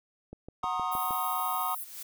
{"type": "click train", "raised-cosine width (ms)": 2, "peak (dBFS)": -29, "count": 6, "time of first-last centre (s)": [0.33, 1.108], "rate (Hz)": 6.43}
{"type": "chord", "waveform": "triangle", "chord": "C half-diminished seventh", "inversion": "second", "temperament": "equal with one note detuned", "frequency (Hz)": [740, 932.3, 1070.3, 1244.5], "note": ["Gb5", "Bb5", "C6", "Eb6"], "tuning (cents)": [0, 0, 39, 0], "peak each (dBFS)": [-33, -33, -33, -31], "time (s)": [0.63, 1.75], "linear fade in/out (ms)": 5}
{"type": "high-pass noise", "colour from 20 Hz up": "white", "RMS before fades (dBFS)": -38, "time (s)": [0.91, 1.85], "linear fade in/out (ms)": 20, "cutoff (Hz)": 9600, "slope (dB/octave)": 48}
{"type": "noise with exponential growth", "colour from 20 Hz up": "blue", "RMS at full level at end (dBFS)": -39, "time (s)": [1.34, 2.03], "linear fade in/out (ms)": 5, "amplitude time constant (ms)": 150}
{"effects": []}